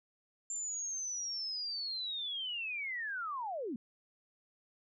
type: linear sweep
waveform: sine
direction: down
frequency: 7310 to 207.8 Hz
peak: -36 dBFS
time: 0.5-3.76 s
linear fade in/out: 2 ms
effects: none